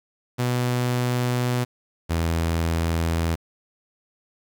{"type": "tone pair in turn", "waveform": "sawtooth", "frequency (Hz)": [123.47, 82.79], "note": ["B2", "E2"], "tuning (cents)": [0, 8], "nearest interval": "perfect fifth", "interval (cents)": 692, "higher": "first", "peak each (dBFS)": -17, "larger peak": "neither", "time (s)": [[0.38, 1.65], [2.09, 3.36]], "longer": "neither", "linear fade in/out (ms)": 20, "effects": ["8-bit"]}